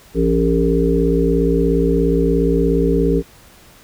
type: harmonic tone with a mistuned harmonic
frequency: 57 Hz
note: A#1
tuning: 38 cents flat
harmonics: 1 / 3 / 5 / 7 / 8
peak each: -19 / -19 / -19 / -19 / -19 dBFS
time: 0.14-3.23 s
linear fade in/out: 50 ms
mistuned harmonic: 5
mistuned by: -43 cents
effects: pink hiss -46 dBFS RMS until 3.83 s